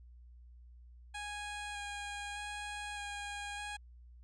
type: tone with vibrato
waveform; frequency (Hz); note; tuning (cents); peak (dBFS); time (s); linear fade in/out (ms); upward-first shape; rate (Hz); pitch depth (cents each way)
15% pulse; 822; G#5; -18; -34; 1.14-3.77; 10; square; 0.82; 11
effects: added 60 Hz sine -53 dBFS peak until 4.23 s + resampled to 22050 Hz